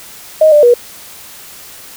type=tone with pitch steps; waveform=sine; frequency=625 / 593 / 482.4 Hz; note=D#5 / D5 / B4; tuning=+8 / +17 / -41 cents; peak=-3 dBFS; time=0.41-0.74 s; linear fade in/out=5 ms; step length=110 ms; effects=white hiss -34 dBFS RMS until 1.96 s